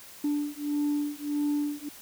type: beating tone pair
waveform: sine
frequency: 292 / 293.6 Hz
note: D4 / D4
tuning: -10 / 0 cents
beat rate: 1.6 Hz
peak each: -28 dBFS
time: 0.24-1.89 s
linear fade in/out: 5 ms
effects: tanh soft clip ceiling -22 dBFS + white hiss -48 dBFS RMS until 2.01 s